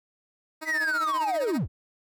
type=tone with tremolo; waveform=10% pulse; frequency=314.3 Hz; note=D#4; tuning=18 cents sharp; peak=-24 dBFS; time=0.61-1.59 s; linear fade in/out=20 ms; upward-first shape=sine; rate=15 Hz; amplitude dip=75%
type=linear sweep; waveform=triangle; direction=down; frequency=2027 to 41.2 Hz; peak=-22 dBFS; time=0.65-1.68 s; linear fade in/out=50 ms
effects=none